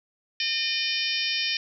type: harmonic tone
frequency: 608 Hz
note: D#5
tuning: 40 cents flat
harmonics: 3 / 4 / 5 / 6 / 7 / 8 / 9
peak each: -35 / -30 / -30 / -33 / -36 / -32 / -32 dBFS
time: 0.4-1.57 s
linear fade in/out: 2 ms
effects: none